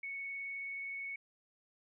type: tone with vibrato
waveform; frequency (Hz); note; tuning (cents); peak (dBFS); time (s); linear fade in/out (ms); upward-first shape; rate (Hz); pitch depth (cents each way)
sine; 2217; C#7; 0; -39; 0.03-1.16; 5; triangle; 19; 11
effects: none